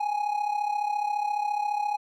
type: tone with amplitude modulation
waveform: triangle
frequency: 830.6 Hz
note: G#5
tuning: in tune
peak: -20 dBFS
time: 0-1.97 s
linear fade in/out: 10 ms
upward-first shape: sine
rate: 34.5 Hz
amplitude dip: 70%
effects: none